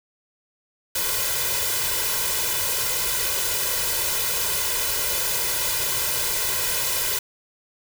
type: noise with comb filter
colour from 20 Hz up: white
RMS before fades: -24 dBFS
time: 0.95-7.19 s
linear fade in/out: 5 ms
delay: 2 ms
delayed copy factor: +0.95
effects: none